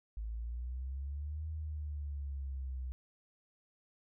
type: exponential two-way sweep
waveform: sine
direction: up then down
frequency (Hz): 53.1 to 79 to 63.2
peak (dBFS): -37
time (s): 0.17-2.92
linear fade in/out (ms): 0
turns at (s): 1.48
effects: none